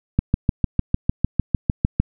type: click train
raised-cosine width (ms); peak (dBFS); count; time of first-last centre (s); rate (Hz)
5; -3; 13; 0.19-2; 6.63
effects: none